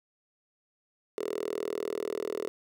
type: tone with high-pass filter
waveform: 5% pulse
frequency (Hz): 40.19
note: E1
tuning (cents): -43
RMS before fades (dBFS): -34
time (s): 1.18-2.48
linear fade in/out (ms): 0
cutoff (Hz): 420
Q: 6
effects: none